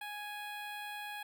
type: tone with notch filter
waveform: 15% pulse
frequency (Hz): 830.6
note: G#5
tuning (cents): 0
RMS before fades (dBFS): -43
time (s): 0.01-1.23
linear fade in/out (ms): 5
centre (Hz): 6700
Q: 1.1
effects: none